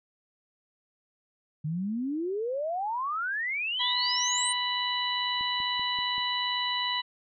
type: exponential sweep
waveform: sine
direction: up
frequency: 146.83 to 9010 Hz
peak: -28 dBFS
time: 1.64-4.53 s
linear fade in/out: 10 ms
type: harmonic tone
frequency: 987.8 Hz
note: B5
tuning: in tune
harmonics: 1 / 2 / 3 / 4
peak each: -32 / -34 / -32 / -32 dBFS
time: 3.79-7.02 s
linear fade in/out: 20 ms
type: click train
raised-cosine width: 3 ms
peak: -35 dBFS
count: 5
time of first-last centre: 5.41-6.181 s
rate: 5.19 Hz
effects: none